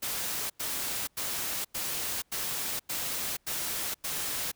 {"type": "noise bursts", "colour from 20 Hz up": "white", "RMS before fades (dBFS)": -33, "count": 8, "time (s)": [0.02, 4.518], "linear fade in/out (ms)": 10, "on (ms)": 480, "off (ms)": 94, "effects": ["pink hiss -70 dBFS RMS until 4.55 s"]}